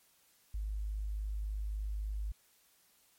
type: tone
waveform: sine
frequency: 51.8 Hz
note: G#1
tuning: 4 cents flat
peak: -34 dBFS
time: 0.54-2.32 s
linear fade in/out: 5 ms
effects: white hiss -68 dBFS RMS until 3.18 s + MP3 64 kbps